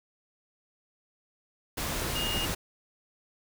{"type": "tone in noise", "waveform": "sine", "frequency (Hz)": 2845, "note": "F7", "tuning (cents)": 31, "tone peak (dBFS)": -31, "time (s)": [2.15, 2.46], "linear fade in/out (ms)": 10, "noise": "pink", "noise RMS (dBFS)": -32, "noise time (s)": [1.77, 2.55], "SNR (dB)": -2, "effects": []}